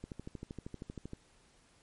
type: click train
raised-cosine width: 3 ms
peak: -29 dBFS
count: 15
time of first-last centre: 0.04-1.134 s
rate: 12.8 Hz
effects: pink hiss -66 dBFS RMS until 1.82 s + MP3 48 kbps

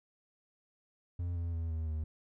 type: tone with pitch steps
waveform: triangle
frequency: 87.31 / 84.87 / 82.5 / 80.2 / 77.96 Hz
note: F2 / F2 / E2 / E2 / D#2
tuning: 0 / -49 / +2 / -47 / +4 cents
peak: -31 dBFS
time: 1.19-2.04 s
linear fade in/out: 5 ms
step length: 170 ms
effects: none

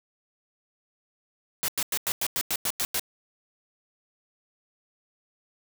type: noise bursts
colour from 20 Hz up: white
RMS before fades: -27 dBFS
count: 10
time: 1.63-2.996 s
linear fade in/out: 0 ms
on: 52 ms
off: 94 ms
effects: none

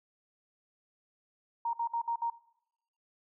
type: tone bursts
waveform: sine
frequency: 932.3 Hz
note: A#5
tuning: in tune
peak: -29 dBFS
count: 5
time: 1.65-2.301 s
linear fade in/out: 5 ms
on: 83 ms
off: 59 ms
effects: noise-tail reverb RT60 0.8 s tail -19 dB re dry

